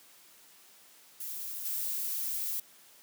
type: noise with level steps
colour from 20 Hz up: violet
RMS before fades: -39 / -34 dBFS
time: 1.2-2.6 s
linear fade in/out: 5 ms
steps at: 1.65 s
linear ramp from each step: 5 ms
effects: white hiss -58 dBFS RMS until 3.02 s + high-pass 150 Hz 12 dB/octave